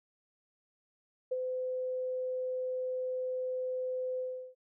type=tone with ADSR envelope; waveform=sine; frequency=510 Hz; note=C5; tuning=44 cents flat; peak=-28 dBFS; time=1.31-4.55 s; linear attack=11 ms; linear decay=31 ms; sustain=-4 dB; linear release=360 ms; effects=none